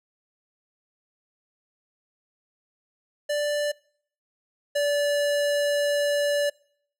square tone pair in turn, 587.3 / 579.2 Hz, D5 / D5, 0 / -24 cents, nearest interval unison, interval 24 cents, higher first, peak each -24 / -22 dBFS, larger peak second, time 3.29-3.72 / 4.75-6.5 s, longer second, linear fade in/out 10 ms, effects noise-tail reverb RT60 0.6 s tail -24 dB re dry + low-pass 12000 Hz 12 dB/octave

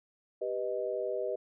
sine chord, G augmented, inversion none, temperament equal, 392 / 493.9 / 622.3 Hz, G4 / B4 / D#5, 0 / 0 / 0 cents, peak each -36 / -35 / -35 dBFS, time 0.41-1.36 s, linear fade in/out 10 ms, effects none

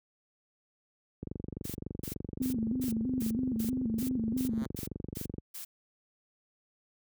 click train, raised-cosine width 3 ms, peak -24 dBFS, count 99, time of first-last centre 1.23-5.383 s, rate 23.6 Hz
blue noise bursts, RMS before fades -42 dBFS, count 11, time 1.64-5.65 s, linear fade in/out 10 ms, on 110 ms, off 280 ms
sine tone with vibrato, 239.5 Hz, A#3, 47 cents sharp, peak -29 dBFS, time 2.4-4.64 s, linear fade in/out 5 ms, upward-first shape square, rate 3.1 Hz, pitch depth 120 cents each way
5% pulse tone with exponential growth, 132.7 Hz, C3, 25 cents sharp, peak -30 dBFS, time 4.42-4.66 s, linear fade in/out 0 ms, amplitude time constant 52 ms
effects high-pass 60 Hz 12 dB/octave

